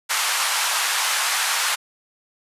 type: band-pass noise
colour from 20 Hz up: pink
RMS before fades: -22 dBFS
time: 0.09-1.76 s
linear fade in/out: 20 ms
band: 890 to 12000 Hz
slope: 24 dB/octave
effects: resampled to 32000 Hz